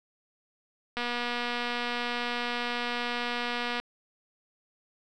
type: click train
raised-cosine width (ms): 0.3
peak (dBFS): -16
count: 683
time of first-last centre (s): 0.97-3.8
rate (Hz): 241
effects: none